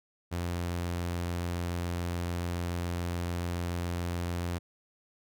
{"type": "tone", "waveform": "sawtooth", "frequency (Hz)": 87, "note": "F2", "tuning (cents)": -6, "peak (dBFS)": -27, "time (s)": [0.31, 4.59], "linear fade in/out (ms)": 20, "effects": []}